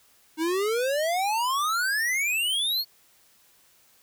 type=exponential sweep; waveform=square; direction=up; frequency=308.7 to 4435 Hz; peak=-24 dBFS; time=0.37-2.85 s; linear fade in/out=50 ms; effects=white hiss -60 dBFS RMS until 4.02 s